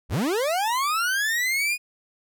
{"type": "linear sweep", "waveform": "40% pulse", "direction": "up", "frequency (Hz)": [41.2, 2489], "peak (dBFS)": -21, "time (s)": [0.09, 1.78], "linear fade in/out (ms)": 50, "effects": []}